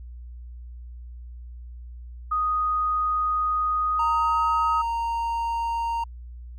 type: tone with pitch glide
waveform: sine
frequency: 1244.5 to 1264.1 Hz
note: D#6 to D#6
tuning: 0 to +27 cents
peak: -21 dBFS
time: 2.31-4.82 s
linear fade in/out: 10 ms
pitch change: +27 cents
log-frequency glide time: 3.86-4.42 s
type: tone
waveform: triangle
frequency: 927 Hz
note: A#5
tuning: 10 cents flat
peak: -22 dBFS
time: 3.99-6.04 s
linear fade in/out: 5 ms
effects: added 60 Hz sine -37 dBFS peak until 6.58 s